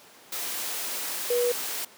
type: tone in noise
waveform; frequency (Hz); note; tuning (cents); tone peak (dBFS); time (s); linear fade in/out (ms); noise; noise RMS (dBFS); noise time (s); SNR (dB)
sine; 485; B4; -31; -21; 1.3-1.52; 5; white; -32; 0.32-1.85; +8
effects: pink hiss -51 dBFS RMS until 1.97 s + high-pass 300 Hz 12 dB/octave